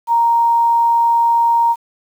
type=tone; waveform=sine; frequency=932.3 Hz; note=A#5; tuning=in tune; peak=-10 dBFS; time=0.07-1.76 s; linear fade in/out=50 ms; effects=7-bit